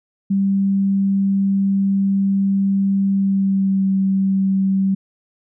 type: tone with pitch glide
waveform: sine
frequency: 196 to 192.97 Hz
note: G3 to G3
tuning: 0 to -27 cents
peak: -14 dBFS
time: 0.3-4.95 s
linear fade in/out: 10 ms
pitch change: -27 cents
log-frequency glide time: 3.12-3.84 s
effects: none